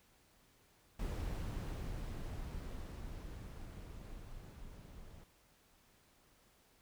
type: noise with level ramp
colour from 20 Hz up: brown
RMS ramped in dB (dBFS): -39 to -54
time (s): 0.99-5.24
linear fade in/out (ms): 5
effects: pink hiss -69 dBFS RMS until 6.81 s

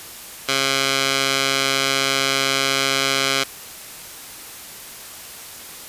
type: tone with band-pass filter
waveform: 15% pulse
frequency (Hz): 135.8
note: C#3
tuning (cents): -35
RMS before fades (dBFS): -20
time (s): 0.48-3.44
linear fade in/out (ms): 10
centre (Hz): 3800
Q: 0.85
effects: white hiss -37 dBFS RMS until 5.88 s + resampled to 32000 Hz

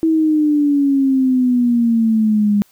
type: exponential sweep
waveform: sine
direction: down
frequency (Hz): 325.2 to 202.8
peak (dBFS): -11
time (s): 0.03-2.62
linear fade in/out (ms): 0
effects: white hiss -54 dBFS RMS until 2.71 s

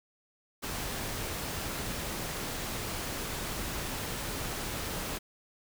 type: noise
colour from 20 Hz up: pink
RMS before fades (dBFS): -36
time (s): 0.62-5.19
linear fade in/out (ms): 20
effects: none

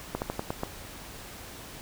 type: slowing click train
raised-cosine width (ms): 1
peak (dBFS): -15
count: 6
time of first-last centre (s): 0.15-0.634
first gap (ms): 69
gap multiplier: 1.17
effects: pink hiss -44 dBFS RMS until 1.81 s

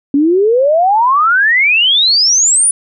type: exponential sweep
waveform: sine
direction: up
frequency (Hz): 273.4 to 9956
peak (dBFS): -7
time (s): 0.14-2.71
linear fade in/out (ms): 2
effects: none

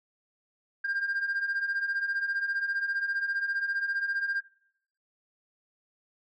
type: beating tone pair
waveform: sine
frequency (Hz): 1588 / 1603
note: G6 / G6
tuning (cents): +22 / +38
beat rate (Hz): 15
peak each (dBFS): -32 / -27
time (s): 0.84-4.41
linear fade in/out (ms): 10
effects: noise-tail reverb RT60 0.7 s tail -21 dB re dry + tanh soft clip ceiling -24 dBFS

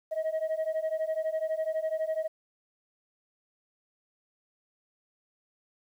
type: beating tone pair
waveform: sine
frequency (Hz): 629 / 641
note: D#5 / E5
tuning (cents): +19 / -49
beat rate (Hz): 12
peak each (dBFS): -29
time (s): 0.11-2.28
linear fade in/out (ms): 20
effects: tanh soft clip ceiling -25 dBFS + 10-bit

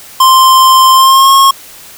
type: tone with pitch glide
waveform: square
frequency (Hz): 1046.5 to 1085.9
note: C6 to C#6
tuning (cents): 0 to -36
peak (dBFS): -3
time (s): 0.2-1.51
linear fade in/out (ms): 5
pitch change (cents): +64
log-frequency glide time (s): 0.93-1.33
effects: white hiss -33 dBFS RMS until 1.97 s

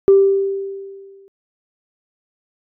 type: tone with exponential decay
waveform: sine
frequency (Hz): 392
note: G4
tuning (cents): 0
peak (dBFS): -4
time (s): 0.08-1.28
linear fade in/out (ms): 0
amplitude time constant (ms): 260
effects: tanh soft clip ceiling -2 dBFS

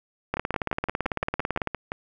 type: two click trains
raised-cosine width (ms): 0.5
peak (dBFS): -10 / -14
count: 25 / 10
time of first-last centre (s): 0.34-1.673 / 0.37-1.919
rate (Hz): 18 / 5.81
effects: none

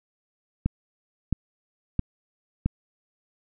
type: click train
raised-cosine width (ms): 5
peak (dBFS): -10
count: 4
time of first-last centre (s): 0.66-2.66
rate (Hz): 1.5
effects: none

